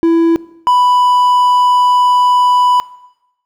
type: tone pair in turn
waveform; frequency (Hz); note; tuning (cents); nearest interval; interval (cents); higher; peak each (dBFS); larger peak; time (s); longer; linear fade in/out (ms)
triangle; 332.2 / 990.3; E4 / B5; +13 / +4; octave + perfect fifth; 1891; second; -5; neither; 0.03-0.36 / 0.67-2.8; second; 0
effects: noise-tail reverb RT60 0.9 s tail -20 dB re dry